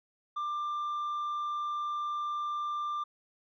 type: tone with tanh clipping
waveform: sine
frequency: 1188 Hz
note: D6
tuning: 20 cents sharp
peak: -32 dBFS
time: 0.36-3.04 s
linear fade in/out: 10 ms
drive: 3 dB
effects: none